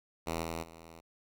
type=tone with level steps; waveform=5% pulse; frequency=82.41 Hz; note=E2; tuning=in tune; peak=-22 / -25 / -39 dBFS; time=0.26-1.01 s; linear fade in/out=20 ms; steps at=0.42 / 0.62 s; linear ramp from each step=20 ms; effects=none